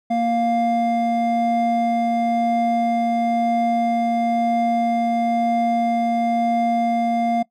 triangle tone pair together, 233.1 / 700.3 Hz, A#3 / F5, 0 / +5 cents, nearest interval octave + perfect fifth, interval 1905 cents, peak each -19 / -17 dBFS, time 0.1-7.43 s, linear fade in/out 10 ms, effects noise-tail reverb RT60 0.1 s tail -20 dB re dry

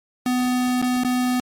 square tone with dropouts, 250 Hz, B3, 21 cents sharp, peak -19 dBFS, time 0.26-1.4 s, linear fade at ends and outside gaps 2 ms, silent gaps 0.817-0.824 / 1.036-1.047 s, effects MP3 64 kbps

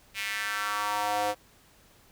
square tone with high-pass filter sweep, 103.8 Hz, G#2, in tune, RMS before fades -30 dBFS, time 0.14-1.35 s, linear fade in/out 50 ms, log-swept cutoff 2400 to 580 Hz, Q 3, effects pink hiss -59 dBFS RMS until 2.11 s

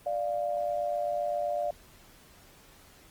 sine tone pair together, 590.7 / 698.5 Hz, D5 / F5, +10 / 0 cents, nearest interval minor third, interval 290 cents, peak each -30 / -31 dBFS, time 0.06-1.71 s, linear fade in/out 5 ms, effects pink hiss -56 dBFS RMS until 3.1 s + Opus 24 kbps

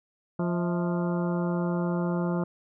harmonic tone with a mistuned harmonic, 174.61 Hz, F3, in tune, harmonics 1 / 2 / 3 / 4 / 5 / 6 / 7 / 8, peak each -26 / -32 / -36 / -38 / -40 / -42 / -43 / -44 dBFS, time 0.39-2.44 s, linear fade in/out 5 ms, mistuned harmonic 4, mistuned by -110 cents, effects none

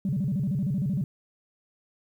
sine tone with vibrato, 163.8 Hz, E3, 11 cents flat, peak -23 dBFS, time 0.05-1.04 s, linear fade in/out 2 ms, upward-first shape square, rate 13 Hz, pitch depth 300 cents each way, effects tanh soft clip ceiling -20 dBFS + 10-bit

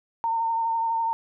sine tone with vibrato, 912 Hz, A#5, 38 cents flat, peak -22 dBFS, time 0.24-1.13 s, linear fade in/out 0 ms, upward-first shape triangle, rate 12 Hz, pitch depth 26 cents each way, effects none

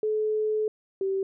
sine tone pair in turn, 430 / 386.5 Hz, A4 / G4, -40 / -24 cents, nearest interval major second, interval 184 cents, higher first, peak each -23 / -24 dBFS, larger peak first, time 0.03-0.68 / 1.01-1.23 s, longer first, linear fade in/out 2 ms, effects none

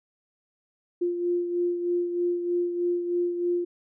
sine beating tone pair, 350 / 353.2 Hz, F4 / F4, +4 / +20 cents, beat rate 3.2 Hz, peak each -24 / -33 dBFS, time 1.01-3.65 s, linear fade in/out 10 ms, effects none

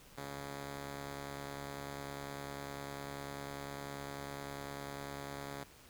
5% pulse tone pair together, 70 / 140 Hz, C#2 / C#3, +18 / +18 cents, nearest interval octave, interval 1200 cents, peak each -38 / -34 dBFS, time 0.17-5.64 s, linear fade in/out 10 ms, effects pink hiss -59 dBFS RMS until 5.89 s

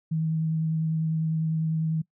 sine tone with vibrato, 159.7 Hz, D#3, 45 cents sharp, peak -23 dBFS, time 0.11-2.02 s, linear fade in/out 10 ms, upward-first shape sine, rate 10 Hz, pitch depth 14 cents each way, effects noise-tail reverb RT60 0.1 s tail -22 dB re dry

